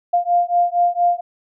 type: beating tone pair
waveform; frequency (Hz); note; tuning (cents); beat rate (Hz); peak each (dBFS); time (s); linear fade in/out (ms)
sine; 698.5 / 702.8; F5 / F5; 0 / +11; 4.3; -17; 0.13-1.21; 10
effects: none